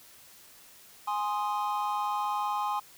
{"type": "chord", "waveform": "triangle", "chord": "Ab major", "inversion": "none", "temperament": "equal", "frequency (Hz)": [830.6, 1046.5, 1244.5], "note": ["Ab5", "C6", "Eb6"], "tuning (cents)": [0, 0, 0], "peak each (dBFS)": [-29, -30, -34], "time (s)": [1.07, 2.8], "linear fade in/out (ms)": 10, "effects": ["white hiss -54 dBFS RMS until 2.97 s"]}